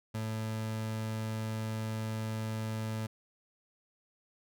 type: tone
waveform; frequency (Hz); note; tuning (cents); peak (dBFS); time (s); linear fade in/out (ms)
30% pulse; 110; A2; 0; -31; 0.14-3.07; 10
effects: none